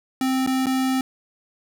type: tone with dropouts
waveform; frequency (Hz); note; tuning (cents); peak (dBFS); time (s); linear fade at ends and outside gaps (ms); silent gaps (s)
square; 261.6; C4; 0; -20; 0.21-1.01; 2; 0.464-0.473 / 0.659-0.667
effects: none